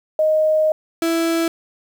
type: tone pair in turn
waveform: sine / 35% pulse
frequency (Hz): 622.3 / 331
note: D#5 / E4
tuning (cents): 0 / +7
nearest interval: major seventh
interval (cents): 1093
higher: first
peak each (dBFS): -13 / -15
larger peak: first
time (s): 0.19-0.72 / 1.02-1.48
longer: first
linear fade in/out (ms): 2
effects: 8-bit